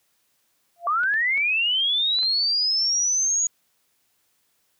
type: tone with exponential growth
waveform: sine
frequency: 690 Hz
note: F5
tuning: 21 cents flat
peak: -23 dBFS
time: 0.76-0.87 s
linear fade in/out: 2 ms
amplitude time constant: 22 ms
type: linear sweep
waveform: sine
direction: up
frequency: 1130 to 6790 Hz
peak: -19 dBFS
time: 0.87-3.47 s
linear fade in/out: 2 ms
type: clicks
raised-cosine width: 0.3 ms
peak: -25 dBFS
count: 5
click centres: 1.035 / 1.14 / 1.376 / 2.187 / 2.231 s
effects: white hiss -68 dBFS RMS until 4.79 s + high-pass 60 Hz 12 dB/octave